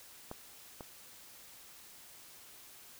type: clicks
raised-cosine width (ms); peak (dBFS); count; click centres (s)
1; -27 / -30; 2; 0.314 / 0.808
effects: white hiss -55 dBFS RMS until 2.99 s